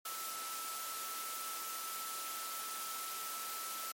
sine tone in noise, 1318.5 Hz, E6, in tune, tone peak -44 dBFS, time 0.05-3.92 s, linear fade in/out 5 ms, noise white, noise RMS -43 dBFS, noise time 0.05-3.92 s, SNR -4 dB, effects high-pass 300 Hz 12 dB/octave + MP3 64 kbps

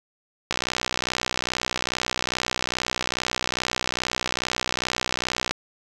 click train, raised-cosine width 0.2 ms, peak -6 dBFS, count 313, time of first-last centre 0.51-5.51 s, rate 62.4 Hz, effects none

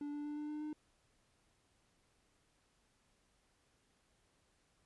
triangle tone with pitch steps, 290.8 / 293.3 / 295.9 / 298.5 / 301.1 / 303.7 Hz, D4 / D4 / D4 / D4 / D4 / D#4, -17 / -2 / +13 / +28 / +43 / -42 cents, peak -38 dBFS, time 0.01-0.73 s, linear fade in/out 2 ms, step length 120 ms, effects pink hiss -75 dBFS RMS until 4.85 s + resampled to 24000 Hz

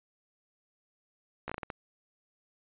slowing click train, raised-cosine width 0.5 ms, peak -21 dBFS, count 7, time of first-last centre 1.48-1.702 s, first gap 15 ms, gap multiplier 1.36, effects resampled to 8000 Hz

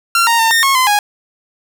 sawtooth tone with pitch steps, 1372 / 928 / 905 / 1829 / 1090 / 1027 / 826 Hz, F6 / A#5 / A5 / A#6 / C#6 / C6 / G#5, -31 / -8 / +48 / -33 / -29 / -33 / -10 cents, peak -6 dBFS, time 0.15-0.99 s, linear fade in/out 2 ms, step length 120 ms, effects none

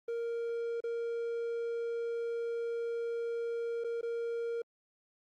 triangle tone with dropouts, 466.2 Hz, A#4, in tune, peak -31 dBFS, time 0.08-4.62 s, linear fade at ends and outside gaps 5 ms, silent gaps 0.805-0.838 / 3.839-3.844 / 4.012-4.029 s, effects Opus 24 kbps

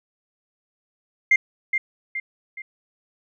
sine tone with echo, 2101 Hz, C7, 7 cents sharp, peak -11 dBFS, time 1.31-1.36 s, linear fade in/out 5 ms, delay 420 ms, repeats 3, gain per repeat -7 dB, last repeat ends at 2.62 s, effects tanh soft clip ceiling -8 dBFS

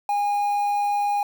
triangle tone with quantisation, 818 Hz, G#5, 26 cents flat, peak -18 dBFS, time 0.09-1.23 s, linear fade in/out 2 ms, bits 7, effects none

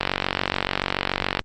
click train, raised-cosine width 0.3 ms, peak -4 dBFS, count 66, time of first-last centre 0.01-1.393 s, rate 47 Hz, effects Opus 32 kbps

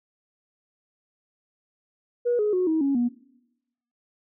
sine tone with pitch steps, 482.7 / 420.2 / 365.8 / 318.5 / 277.2 / 241.3 Hz, B4 / G#4 / F#4 / D#4 / C#4 / B3, -40 / +20 / -20 / +41 / 0 / -40 cents, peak -19 dBFS, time 2.25-3.09 s, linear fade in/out 20 ms, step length 140 ms, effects noise-tail reverb RT60 0.9 s tail -21 dB re dry + tanh soft clip ceiling -15 dBFS

